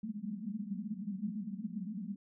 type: band-pass noise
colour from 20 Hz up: pink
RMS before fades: -40 dBFS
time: 0.03-2.16 s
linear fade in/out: 2 ms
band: 190 to 220 Hz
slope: 96 dB/octave
effects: none